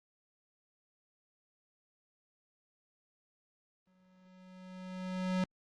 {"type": "tone with exponential growth", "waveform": "square", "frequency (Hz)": 185, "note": "F#3", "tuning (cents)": 0, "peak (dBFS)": -29, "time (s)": [3.87, 5.44], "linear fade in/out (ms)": 2, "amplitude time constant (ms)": 340, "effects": ["low-pass 5000 Hz 12 dB/octave", "Opus 24 kbps"]}